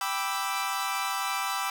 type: chord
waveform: sawtooth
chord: E minor seventh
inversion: first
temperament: equal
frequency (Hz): 784 / 987.8 / 1174.7 / 1318.5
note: G5 / B5 / D6 / E6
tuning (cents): 0 / 0 / 0 / 0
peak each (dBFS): -30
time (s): 0.01-1.7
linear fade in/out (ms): 2
effects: none